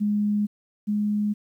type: tone pair in turn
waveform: sine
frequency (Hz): 207.7 / 208.6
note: G#3 / G#3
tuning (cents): 0 / +8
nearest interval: unison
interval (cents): 8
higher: second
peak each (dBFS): -20 / -21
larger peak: first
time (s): 0-0.47 / 0.87-1.34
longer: neither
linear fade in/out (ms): 20
effects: 10-bit